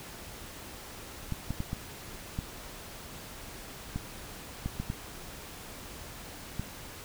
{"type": "clicks", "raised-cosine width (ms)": 5, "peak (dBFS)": -20, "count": 10, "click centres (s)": [1.323, 1.506, 1.604, 1.731, 2.389, 3.96, 4.66, 4.8, 4.901, 6.596], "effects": ["pink hiss -45 dBFS RMS until 7.04 s"]}